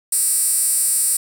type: tone with high-pass filter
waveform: 10% pulse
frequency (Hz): 326.1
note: E4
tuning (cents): -19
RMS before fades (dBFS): -18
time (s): 0.12-1.17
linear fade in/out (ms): 5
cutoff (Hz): 9400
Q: 7.9
effects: 7-bit

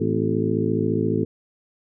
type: harmonic tone with a mistuned harmonic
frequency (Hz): 54.4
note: A1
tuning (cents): -19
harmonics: 2 / 3 / 4 / 5 / 6 / 7 / 8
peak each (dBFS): -27 / -27 / -27 / -27 / -27 / -27 / -27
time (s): 0-1.25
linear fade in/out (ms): 10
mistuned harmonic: 5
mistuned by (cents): -90
effects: none

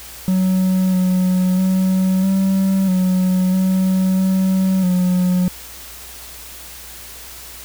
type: tone with pitch steps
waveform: triangle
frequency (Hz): 186.4 / 183.8 / 187.6 / 192.2 / 184.5 / 187.7 / 189 / 181.1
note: F#3 / F#3 / F#3 / G3 / F#3 / F#3 / F#3 / F#3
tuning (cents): +13 / -11 / +24 / -34 / -5 / +25 / +37 / -37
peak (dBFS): -11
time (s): 0.28-5.48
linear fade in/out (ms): 0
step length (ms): 650
effects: added 60 Hz sine -43 dBFS peak until 7.64 s + white hiss -36 dBFS RMS until 7.64 s

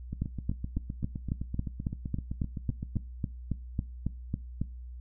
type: two click trains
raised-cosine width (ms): 5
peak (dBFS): -22 / -17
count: 23 / 17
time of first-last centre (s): 0.13-2.958 / 0.22-4.616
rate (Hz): 7.78 / 3.64
effects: noise-tail reverb RT60 0.3 s tail -20 dB re dry + added 61 Hz sine -40 dBFS peak until 5 s

